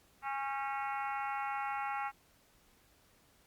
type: harmonic tone with a mistuned harmonic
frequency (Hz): 274.2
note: C#4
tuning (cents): -19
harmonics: 3 / 4 / 5 / 6 / 7 / 8 / 9 / 10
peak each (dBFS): -37 / -43 / -41 / -52 / -47 / -47 / -52 / -52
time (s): 0.22-2.12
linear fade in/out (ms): 50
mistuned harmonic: 6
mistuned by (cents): -58
effects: pink hiss -67 dBFS RMS until 3.46 s + Opus 48 kbps